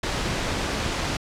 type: noise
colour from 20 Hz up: pink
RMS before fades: -26 dBFS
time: 0.03-1.17 s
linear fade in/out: 5 ms
effects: low-pass 6000 Hz 12 dB/octave